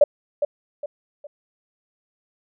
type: tone with echo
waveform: sine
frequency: 583 Hz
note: D5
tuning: 13 cents flat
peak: -8 dBFS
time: 0.01-0.04 s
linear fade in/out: 5 ms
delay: 410 ms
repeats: 3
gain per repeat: -9 dB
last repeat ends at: 1.27 s
effects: none